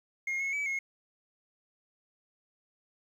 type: tone with pitch steps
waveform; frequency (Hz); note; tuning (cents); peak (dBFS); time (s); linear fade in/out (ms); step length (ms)
sine; 2140 / 2181 / 2290 / 2165; C7 / C#7 / D7 / C#7; +38 / -29 / -44 / -41; -27; 0.27-0.79; 5; 130
effects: tanh soft clip ceiling -29 dBFS + 10-bit